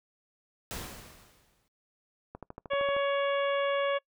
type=noise with exponential decay; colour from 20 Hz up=pink; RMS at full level=-36 dBFS; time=0.71-1.68 s; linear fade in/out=0 ms; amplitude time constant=210 ms
type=click train; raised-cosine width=1 ms; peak=-27 dBFS; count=9; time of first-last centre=2.35-2.965 s; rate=13 Hz
type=harmonic tone; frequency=560 Hz; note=C#5; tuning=18 cents sharp; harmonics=1 / 2 / 3 / 4 / 5 / 6; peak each=-27 / -33 / -37 / -39 / -41 / -43 dBFS; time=2.7-3.99 s; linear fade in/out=20 ms
effects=noise-tail reverb RT60 0.1 s tail -24 dB re dry